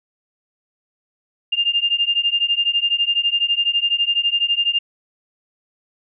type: beating tone pair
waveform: sine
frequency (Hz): 2800 / 2812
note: F7 / F7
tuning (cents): +4 / +11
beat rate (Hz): 12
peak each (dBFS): -19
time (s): 1.52-4.79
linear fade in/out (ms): 10
effects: none